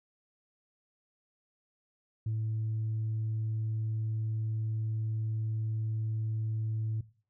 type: tone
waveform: sine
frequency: 110 Hz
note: A2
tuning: in tune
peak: -28 dBFS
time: 2.26-7.01 s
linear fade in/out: 5 ms
effects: noise-tail reverb RT60 0.4 s tail -19 dB re dry + tanh soft clip ceiling -27 dBFS